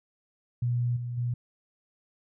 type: tone with level steps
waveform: sine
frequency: 121.2 Hz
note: B2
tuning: 32 cents flat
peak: -24 / -31 / -26 dBFS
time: 0.62-1.34 s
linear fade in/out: 5 ms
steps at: 0.96 / 1.17 s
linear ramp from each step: 10 ms
effects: none